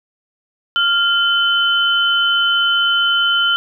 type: tone pair together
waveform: sine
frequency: 1396.9 / 3048 Hz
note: F6 / G7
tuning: 0 / -49 cents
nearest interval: octave + major second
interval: 1351 cents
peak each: -15 dBFS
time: 0.76-3.56 s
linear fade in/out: 0 ms
effects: none